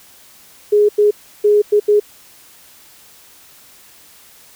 sine tone bursts at uneven times, 416.2 Hz, G#4, 4 cents sharp, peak -8 dBFS, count 5, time 0.72-0.89 / 0.98-1.11 / 1.44-1.62 / 1.72-1.8 / 1.88-2 s, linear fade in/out 10 ms, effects white hiss -45 dBFS RMS until 4.55 s

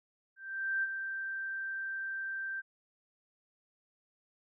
sine tone with ADSR envelope, 1568 Hz, G6, in tune, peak -28 dBFS, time 0.36-2.62 s, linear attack 470 ms, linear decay 33 ms, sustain -7 dB, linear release 28 ms, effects none

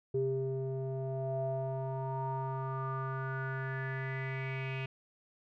square tone with low-pass filter sweep, 132.8 Hz, C3, 26 cents sharp, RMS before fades -36 dBFS, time 0.14-4.86 s, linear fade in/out 5 ms, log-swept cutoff 400 to 2600 Hz, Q 6.9, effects none

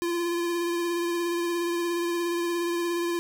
square tone with vibrato, 344 Hz, F4, 26 cents flat, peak -26 dBFS, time 0.02-3.19 s, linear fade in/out 0 ms, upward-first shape triangle, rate 17 Hz, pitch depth 26 cents each way, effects none

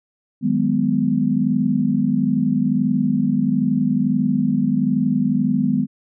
sine chord, G# minor seventh, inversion second, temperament just, 155.74 / 186.89 / 207.7 / 249.2 Hz, D#3 / F#3 / G#3 / B3, +2 / +18 / 0 / +16 cents, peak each -24 / -24 / -20 / -19 dBFS, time 0.41-5.87 s, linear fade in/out 50 ms, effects none

